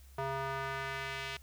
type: tone with band-pass filter sweep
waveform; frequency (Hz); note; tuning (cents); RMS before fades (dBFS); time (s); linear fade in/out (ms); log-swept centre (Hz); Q
square; 135.5; C#3; -39; -38; 0.18-1.37; 5; 860 to 2800; 1.3
effects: added 67 Hz sine -53 dBFS peak until 1.42 s + white hiss -64 dBFS RMS until 1.42 s